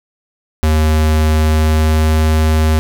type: tone with pitch glide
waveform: square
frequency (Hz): 77.78 to 78.37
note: D#2 to D#2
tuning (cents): 0 to +13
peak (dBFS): -10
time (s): 0.63-2.79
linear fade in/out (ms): 0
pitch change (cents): +13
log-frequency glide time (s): 1.3-2.22
effects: 7-bit